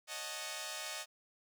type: chord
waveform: 5% pulse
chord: D# half-diminished seventh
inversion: third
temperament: equal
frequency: 554.4 / 622.3 / 740 / 880 Hz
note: C#5 / D#5 / F#5 / A5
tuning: 0 / 0 / 0 / 0 cents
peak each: -38 / -32 / -36 / -35 dBFS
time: 0.07-1.06 s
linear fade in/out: 50 ms
effects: none